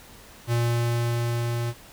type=tone with level ramp; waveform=square; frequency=118.3 Hz; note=A#2; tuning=26 cents sharp; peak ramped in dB=-21 to -26 dBFS; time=0.47-1.74 s; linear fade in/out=50 ms; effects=pink hiss -48 dBFS RMS until 1.92 s